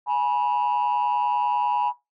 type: ring-modulated tone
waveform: triangle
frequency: 70 Hz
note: C#2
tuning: 18 cents sharp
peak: -14 dBFS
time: 0.06-1.93 s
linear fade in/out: 50 ms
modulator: 905 Hz
effects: noise-tail reverb RT60 0.2 s tail -18 dB re dry + tanh soft clip ceiling -16 dBFS